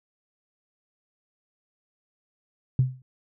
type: tone with exponential decay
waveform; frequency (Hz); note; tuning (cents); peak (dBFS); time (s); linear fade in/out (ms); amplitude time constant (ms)
sine; 128.9; C3; -26; -13; 2.79-3.02; 2; 49
effects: tanh soft clip ceiling -10 dBFS